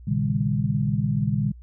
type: tone cluster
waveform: sine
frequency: 116.5 / 137.1 / 154.4 / 201.6 Hz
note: A#2 / C#3 / D#3 / G3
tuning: -1 / -19 / -13 / +49 cents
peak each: -26 dBFS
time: 0.07-1.52 s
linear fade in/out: 10 ms
effects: added 60 Hz sine -41 dBFS peak until 1.62 s